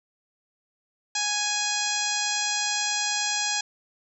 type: harmonic tone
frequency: 830.6 Hz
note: G#5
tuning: in tune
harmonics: 1 / 2 / 3 / 4 / 5 / 6 / 7 / 8 / 9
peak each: -33 / -33 / -33 / -33 / -33 / -33 / -33 / -33 / -33 dBFS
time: 1.15-3.61 s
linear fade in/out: 5 ms
effects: none